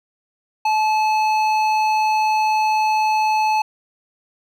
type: tone with hard clipping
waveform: triangle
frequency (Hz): 864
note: A5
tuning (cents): -32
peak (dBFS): -17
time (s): 0.65-3.62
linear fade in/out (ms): 5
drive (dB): 14
effects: none

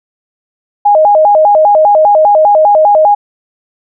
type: tone with vibrato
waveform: sine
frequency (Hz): 716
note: F5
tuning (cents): +43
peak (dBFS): -3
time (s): 0.85-3.15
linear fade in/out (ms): 10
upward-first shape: square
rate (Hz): 5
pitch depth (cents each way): 240
effects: none

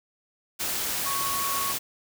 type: tone in noise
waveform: sine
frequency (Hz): 1108.7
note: C#6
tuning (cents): 0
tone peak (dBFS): -29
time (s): 1.05-1.73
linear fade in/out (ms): 20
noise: white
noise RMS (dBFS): -29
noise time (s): 0.59-1.79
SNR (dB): -3
effects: none

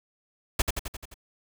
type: noise with echo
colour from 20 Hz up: pink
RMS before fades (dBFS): -22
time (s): 0.59-0.62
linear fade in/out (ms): 5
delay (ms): 87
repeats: 6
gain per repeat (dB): -4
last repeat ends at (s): 1.142
effects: none

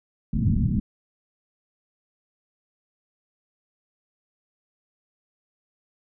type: low-pass noise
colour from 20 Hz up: white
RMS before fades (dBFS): -22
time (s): 0.33-0.8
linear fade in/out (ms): 5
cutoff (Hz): 240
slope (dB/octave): 48
effects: none

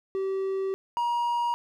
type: tone pair in turn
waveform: triangle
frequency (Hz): 385.3 / 951.5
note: G4 / A#5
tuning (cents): -30 / +35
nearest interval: octave + major third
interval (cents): 1565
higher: second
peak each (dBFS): -24 / -22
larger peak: second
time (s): 0.15-0.74 / 0.97-1.54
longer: first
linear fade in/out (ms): 0
effects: none

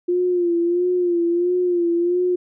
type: tone with vibrato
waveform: sine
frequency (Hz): 350.6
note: F4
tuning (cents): +7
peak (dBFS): -16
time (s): 0.08-2.36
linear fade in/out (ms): 10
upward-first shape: sine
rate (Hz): 1.5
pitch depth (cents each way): 53
effects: none

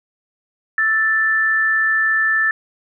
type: tone pair together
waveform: sine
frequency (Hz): 1318.5 / 1763.4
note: E6 / A6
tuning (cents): 0 / +3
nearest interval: perfect fourth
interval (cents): 503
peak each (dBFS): -24 / -14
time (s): 0.78-2.51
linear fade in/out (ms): 2
effects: none

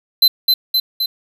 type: tone with echo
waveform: square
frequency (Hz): 4054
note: B7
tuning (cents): +45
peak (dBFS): -7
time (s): 0.22-0.28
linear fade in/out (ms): 5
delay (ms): 260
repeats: 3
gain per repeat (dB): -3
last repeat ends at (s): 1.06
effects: none

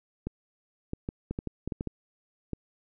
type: clicks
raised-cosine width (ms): 3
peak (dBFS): -19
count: 11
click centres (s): 0.27 / 0.934 / 1.089 / 1.31 / 1.389 / 1.473 / 1.676 / 1.722 / 1.809 / 1.873 / 2.533
effects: none

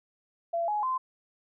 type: tone with pitch steps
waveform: sine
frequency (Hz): 678 / 839 / 1035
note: E5 / G#5 / C6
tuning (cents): +49 / +17 / -19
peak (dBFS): -26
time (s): 0.53-0.98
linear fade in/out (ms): 10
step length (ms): 150
effects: none

